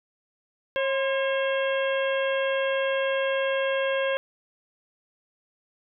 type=harmonic tone with a mistuned harmonic; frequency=541 Hz; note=C#5; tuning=42 cents flat; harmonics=1 / 2 / 3 / 4 / 5 / 6; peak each=-24 / -34 / -31 / -37 / -35 / -37 dBFS; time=0.76-4.17 s; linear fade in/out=0 ms; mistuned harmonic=2; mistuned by=-63 cents; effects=none